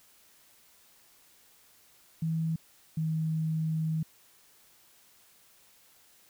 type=tone pair in turn; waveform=sine; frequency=161.8 / 158.93 Hz; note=E3 / D#3; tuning=-32 / +37 cents; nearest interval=unison; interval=31 cents; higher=first; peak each=-27 dBFS; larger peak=neither; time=2.22-2.56 / 2.97-4.03 s; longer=second; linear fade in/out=5 ms; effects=white hiss -61 dBFS RMS until 6.29 s